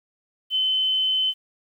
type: tone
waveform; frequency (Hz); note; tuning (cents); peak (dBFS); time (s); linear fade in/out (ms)
sine; 3053; G7; -46; -19; 0.5-1.34; 50
effects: 9-bit